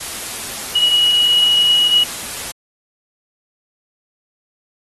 sine tone in noise, 2913 Hz, F#7, 28 cents flat, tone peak -10 dBFS, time 0.75-2.04 s, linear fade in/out 10 ms, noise white, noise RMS -27 dBFS, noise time 0-2.52 s, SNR +14 dB, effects AAC 32 kbps

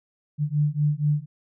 sine beating tone pair, 146.3 / 150.5 Hz, D3 / D3, -6 / +43 cents, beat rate 4.2 Hz, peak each -23 / -23 dBFS, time 0.38-1.26 s, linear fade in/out 50 ms, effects none

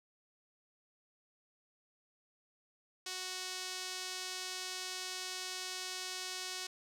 sawtooth tone with band-pass filter, 370 Hz, F#4, in tune, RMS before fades -42 dBFS, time 3.06-6.67 s, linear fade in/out 5 ms, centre 5300 Hz, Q 1.2, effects none

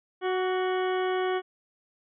harmonic tone with a mistuned harmonic, 370 Hz, F#4, in tune, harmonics 1 / 2 / 3 / 4 / 5 / 6 / 8 / 9, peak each -26 / -32 / -36 / -38 / -40 / -42 / -44 / -45 dBFS, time 0.21-1.42 s, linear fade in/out 50 ms, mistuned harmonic 3, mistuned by +28 cents, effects none

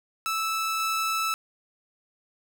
sawtooth tone pair in turn, 1313 / 1313 Hz, E6 / E6, -7 / -7 cents, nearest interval unison, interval 0 cents, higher neither, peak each -22 / -21 dBFS, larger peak second, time 0.26-0.8 / 0.8-1.34 s, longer neither, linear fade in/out 0 ms, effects none

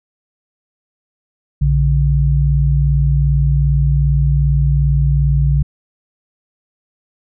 sine tone pair together, 60 / 142.57 Hz, B1 / C#3, -49 / +49 cents, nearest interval octave + minor third, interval 1498 cents, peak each -13 dBFS, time 1.61-5.63 s, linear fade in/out 10 ms, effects none

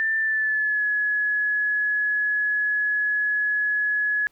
sine tone with pitch glide, 1778 to 1692.8 Hz, A6 to G#6, +18 to +33 cents, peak -20 dBFS, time 0-4.27 s, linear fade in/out 0 ms, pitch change -85 cents, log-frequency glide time 0.18-0.84 s, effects pink hiss -65 dBFS RMS until 4.31 s

